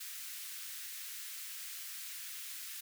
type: high-pass noise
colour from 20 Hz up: white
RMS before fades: -45 dBFS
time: 0-2.81 s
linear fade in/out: 10 ms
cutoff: 1500 Hz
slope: 24 dB/octave
effects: none